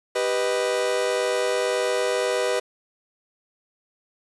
40% pulse chord, G augmented, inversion none, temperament equal, 392 / 493.9 / 622.3 Hz, G4 / B4 / D#5, 0 / 0 / 0 cents, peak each -27 / -23 / -26 dBFS, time 0.15-2.6 s, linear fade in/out 10 ms, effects resampled to 24000 Hz + 8-bit

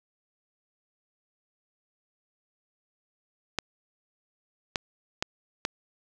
clicks, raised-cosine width 0.2 ms, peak -9 dBFS, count 4, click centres 3.587 / 4.758 / 5.225 / 5.651 s, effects none

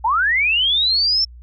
sine linear sweep, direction up, 830.6 to 5440 Hz, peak -14 dBFS, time 0.04-1.25 s, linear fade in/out 10 ms, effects added 60 Hz sine -37 dBFS peak until 1.42 s

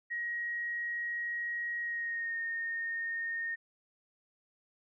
sine tone with pitch glide, 1893 to 1840.2 Hz, A#6 to A#6, +26 to -23 cents, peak -33 dBFS, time 0.1-3.56 s, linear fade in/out 20 ms, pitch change -49 cents, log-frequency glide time 1.8-2.37 s, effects none

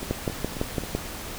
two click trains, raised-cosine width 2 ms, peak -20 / -11 dBFS, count 4 / 6, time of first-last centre 0.03-0.836 / 0.11-0.95 s, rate 3.72 / 5.95 Hz, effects pink hiss -36 dBFS RMS until 1.38 s

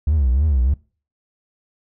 triangle tone with vibrato, 69.3 Hz, C#2, in tune, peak -11 dBFS, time 0.07-0.74 s, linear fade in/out 5 ms, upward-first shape triangle, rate 3.2 Hz, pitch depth 260 cents each way, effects noise-tail reverb RT60 0.4 s tail -25 dB re dry + tanh soft clip ceiling -8 dBFS

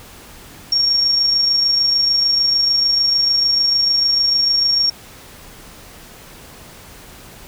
sine tone with amplitude modulation, 5540 Hz, F8, 15 cents flat, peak -11 dBFS, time 0.72-4.9 s, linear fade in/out 5 ms, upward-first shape sine, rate 26.7 Hz, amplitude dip 35%, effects pink hiss -40 dBFS RMS until 7.47 s

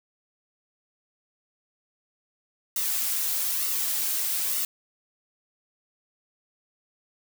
blue noise with flanger, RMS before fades -27 dBFS, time 2.76-4.65 s, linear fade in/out 2 ms, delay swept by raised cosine 1.2 to 3.5 ms, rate 1.1 Hz, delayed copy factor -0.55, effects none

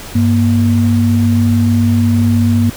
sine tone pair together, 99 / 235.5 Hz, G2 / A#3, +18 / +18 cents, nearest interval octave + minor third, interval 1500 cents, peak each -11 dBFS, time 0.15-2.7 s, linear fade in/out 5 ms, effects pink hiss -30 dBFS RMS until 2.76 s

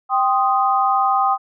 sine chord, C minor, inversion second, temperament equal, 784 / 1046.5 / 1244.5 Hz, G5 / C6 / Eb6, 0 / 0 / 0 cents, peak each -17 / -22 / -18 dBFS, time 0.09-1.38 s, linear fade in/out 50 ms, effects none

